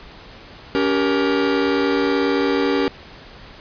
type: chord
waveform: 45% pulse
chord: G diminished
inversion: second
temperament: just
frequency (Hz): 282.2 / 392 / 470.4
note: Db4 / G4 / Bb4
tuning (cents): +31 / 0 / +16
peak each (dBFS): -20 / -21 / -22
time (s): 0.75-2.88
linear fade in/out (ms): 0
effects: pink hiss -41 dBFS RMS until 3.6 s + resampled to 11025 Hz